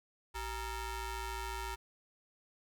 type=ring-modulated tone; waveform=sawtooth; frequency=440 Hz; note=A4; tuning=in tune; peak=-31 dBFS; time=0.34-1.76 s; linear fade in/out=20 ms; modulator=497 Hz; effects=none